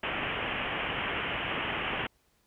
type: low-pass noise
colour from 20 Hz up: white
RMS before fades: -33 dBFS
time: 0.03-2.07 s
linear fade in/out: 5 ms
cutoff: 3100 Hz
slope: 96 dB/octave
effects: pink hiss -70 dBFS RMS until 2.46 s